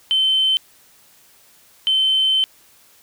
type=tone pair in turn; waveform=sine; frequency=3080 / 3080 Hz; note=G7 / G7; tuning=-31 / -31 cents; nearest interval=unison; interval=0 cents; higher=neither; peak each=-13 dBFS; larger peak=neither; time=0.11-0.57 / 1.87-2.44 s; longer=second; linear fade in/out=0 ms; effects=tanh soft clip ceiling -9 dBFS + white hiss -52 dBFS RMS until 3.02 s

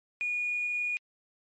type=tone with quantisation; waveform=sine; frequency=2447 Hz; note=D#7; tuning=29 cents flat; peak=-28 dBFS; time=0.21-0.97 s; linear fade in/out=0 ms; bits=8; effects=MP3 32 kbps

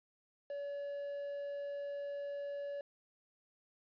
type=tone with quantisation; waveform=triangle; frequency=569 Hz; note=C#5; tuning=45 cents sharp; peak=-37 dBFS; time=0.5-2.81 s; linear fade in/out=2 ms; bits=10; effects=resampled to 11025 Hz

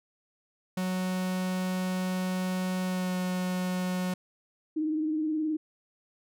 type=tone with pitch glide; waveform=45% pulse; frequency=184.6 to 182.69 Hz; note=F#3 to F#3; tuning=-4 to -22 cents; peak=-28 dBFS; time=0.77-4.14 s; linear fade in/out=5 ms; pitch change=-18 cents; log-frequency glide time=2.83-3.16 s
type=tone with vibrato; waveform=sine; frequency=310.3 Hz; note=D#4; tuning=5 cents flat; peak=-26 dBFS; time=4.76-5.57 s; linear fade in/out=10 ms; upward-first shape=triangle; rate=19 Hz; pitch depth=50 cents each way
effects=none

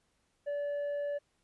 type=tone with tanh clipping; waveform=sine; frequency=577 Hz; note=D5; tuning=31 cents flat; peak=-33 dBFS; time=0.46-1.19 s; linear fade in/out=20 ms; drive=4 dB; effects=pink hiss -75 dBFS RMS until 1.43 s + resampled to 24000 Hz

